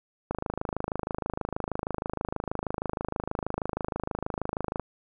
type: click train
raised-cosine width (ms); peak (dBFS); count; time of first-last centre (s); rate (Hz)
1; -15; 119; 0.31-4.797; 26.3
effects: none